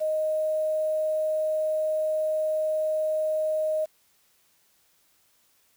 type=tone with quantisation; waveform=sine; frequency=622.3 Hz; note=D#5; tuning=in tune; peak=-23 dBFS; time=0-3.86 s; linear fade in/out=20 ms; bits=8; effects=white hiss -65 dBFS RMS until 5.76 s